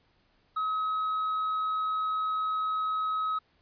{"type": "tone with hard clipping", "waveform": "triangle", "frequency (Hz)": 1276, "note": "D#6", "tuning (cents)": 43, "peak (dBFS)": -26, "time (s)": [0.56, 3.39], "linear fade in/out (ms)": 10, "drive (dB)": 1, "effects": ["pink hiss -68 dBFS RMS until 3.61 s", "resampled to 11025 Hz"]}